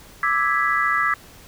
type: chord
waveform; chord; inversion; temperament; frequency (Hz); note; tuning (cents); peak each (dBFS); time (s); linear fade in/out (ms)
sine; E dominant seventh; third; equal with one note detuned; 1174.7 / 1309.4 / 1661.2 / 1975.5; D6 / E6 / G#6 / B6; 0 / -12 / 0 / 0; -23; 0.23-1.14; 2
effects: pink hiss -46 dBFS RMS until 1.47 s